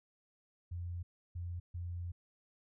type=tone bursts at uneven times; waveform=sine; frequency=87.3 Hz; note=F2; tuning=in tune; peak=-38 dBFS; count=3; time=0.71-1.03 / 1.35-1.6 / 1.74-2.12 s; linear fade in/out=10 ms; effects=none